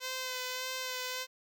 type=tone with vibrato; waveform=5% pulse; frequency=511 Hz; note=C5; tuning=41 cents flat; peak=-24 dBFS; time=0-1.27 s; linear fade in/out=50 ms; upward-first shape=sine; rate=1.7 Hz; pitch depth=21 cents each way; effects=none